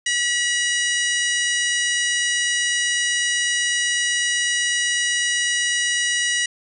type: harmonic tone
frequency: 968 Hz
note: B5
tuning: 35 cents flat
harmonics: 2 / 3 / 4 / 5 / 6 / 7 / 8 / 9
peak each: -22 / -24 / -31 / -35 / -27 / -32 / -35 / -29 dBFS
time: 0.06-6.46 s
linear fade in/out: 5 ms
effects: none